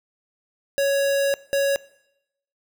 square tone bursts at uneven times, 556 Hz, C#5, 5 cents sharp, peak -19 dBFS, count 2, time 0.78-1.34 / 1.53-1.76 s, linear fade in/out 0 ms, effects noise-tail reverb RT60 0.8 s tail -21 dB re dry

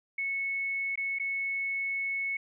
sine tone with dropouts, 2203 Hz, C#7, 11 cents flat, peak -29 dBFS, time 0.18-2.37 s, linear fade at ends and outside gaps 5 ms, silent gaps 0.957-0.975 / 1.187-1.197 s, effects none

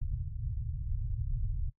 pink low-pass noise, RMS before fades -34 dBFS, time 0.01-1.7 s, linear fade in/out 10 ms, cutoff 140 Hz, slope 96 dB/octave, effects noise-tail reverb RT60 0.1 s tail -17 dB re dry

